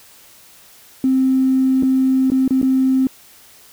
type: tone with dropouts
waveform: triangle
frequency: 262.5 Hz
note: C4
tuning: 6 cents sharp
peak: -8 dBFS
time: 1.04-3.07 s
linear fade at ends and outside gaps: 2 ms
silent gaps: 1.826-1.832 / 2.302-2.318 / 2.479-2.507 / 2.616-2.628 s
effects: tanh soft clip ceiling -10 dBFS + white hiss -46 dBFS RMS until 3.72 s